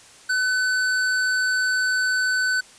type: tone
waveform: square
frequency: 1509 Hz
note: F#6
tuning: 34 cents sharp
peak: -20 dBFS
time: 0.29-2.61 s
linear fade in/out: 10 ms
effects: white hiss -48 dBFS RMS until 2.78 s + resampled to 22050 Hz